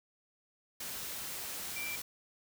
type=tone in noise; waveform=sine; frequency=2349 Hz; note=D7; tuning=in tune; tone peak=-38 dBFS; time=1.76-1.96 s; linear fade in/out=5 ms; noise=white; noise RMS=-41 dBFS; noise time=0.8-2.02 s; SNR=0 dB; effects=none